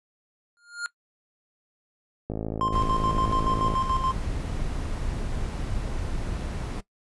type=tone with exponential growth; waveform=square; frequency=1413 Hz; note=F6; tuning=20 cents sharp; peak=-26 dBFS; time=0.57-0.86 s; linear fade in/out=0 ms; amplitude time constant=63 ms
type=click train; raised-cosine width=2 ms; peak=-17 dBFS; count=79; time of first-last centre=2.3-3.739 s; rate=54.2 Hz
type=tone with tremolo; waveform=triangle; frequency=1049 Hz; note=C6; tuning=4 cents sharp; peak=-21 dBFS; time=2.61-4.12 s; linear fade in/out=0 ms; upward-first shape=square; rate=7 Hz; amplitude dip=60%
type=noise; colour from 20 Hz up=brown; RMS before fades=-29 dBFS; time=2.72-6.81 s; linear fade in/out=10 ms
effects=noise-tail reverb RT60 0.1 s tail -18 dB re dry + resampled to 24000 Hz